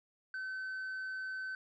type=tone; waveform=sine; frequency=1528 Hz; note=G6; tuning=45 cents flat; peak=-35 dBFS; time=0.34-1.55 s; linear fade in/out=2 ms; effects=tanh soft clip ceiling -37 dBFS